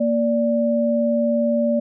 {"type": "tone pair together", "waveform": "sine", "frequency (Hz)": [233.1, 584.2], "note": ["A#3", "D5"], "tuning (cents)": [0, -9], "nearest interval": "octave + major third", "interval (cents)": 1591, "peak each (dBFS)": -19, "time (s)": [0, 1.8], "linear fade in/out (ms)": 10, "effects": []}